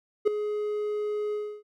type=tone with ADSR envelope; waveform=triangle; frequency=419.7 Hz; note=G#4; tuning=18 cents sharp; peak=-13 dBFS; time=0.25-1.63 s; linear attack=25 ms; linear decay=4 ms; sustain=-12 dB; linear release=300 ms; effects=none